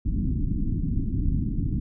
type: low-pass noise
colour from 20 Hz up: pink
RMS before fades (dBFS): -25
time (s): 0.05-1.8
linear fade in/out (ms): 10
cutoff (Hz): 290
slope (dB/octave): 48
effects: none